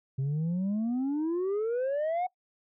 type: exponential sweep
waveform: sine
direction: up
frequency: 130.81 to 745 Hz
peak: -24 dBFS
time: 0.18-2.27 s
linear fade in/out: 10 ms
effects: noise-tail reverb RT60 0.1 s tail -22 dB re dry + tanh soft clip ceiling -26 dBFS